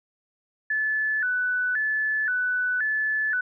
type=tone with vibrato; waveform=sine; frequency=1608 Hz; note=G6; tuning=44 cents sharp; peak=-22 dBFS; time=0.7-3.41 s; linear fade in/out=5 ms; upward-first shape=square; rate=0.95 Hz; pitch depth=130 cents each way; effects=none